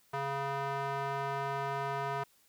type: tone with band-pass filter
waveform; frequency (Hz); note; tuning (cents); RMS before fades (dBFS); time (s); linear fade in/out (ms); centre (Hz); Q
square; 138.59; C#3; 0; -35; 0.13-2.24; 10; 1000; 1.5
effects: white hiss -67 dBFS RMS until 2.48 s